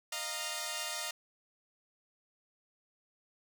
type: chord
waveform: 5% pulse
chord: Eb suspended second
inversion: none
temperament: equal with one note detuned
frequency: 615.8 / 698.5 / 932.3 Hz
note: Eb5 / F5 / Bb5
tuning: -18 / 0 / 0 cents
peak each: -29 dBFS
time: 0.12-1.11 s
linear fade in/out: 5 ms
effects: none